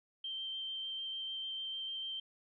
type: tone with vibrato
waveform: sine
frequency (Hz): 3136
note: G7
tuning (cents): 0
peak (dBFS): -38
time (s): 0.24-2.2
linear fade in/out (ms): 5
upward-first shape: sine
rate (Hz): 6.7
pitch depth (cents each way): 9
effects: none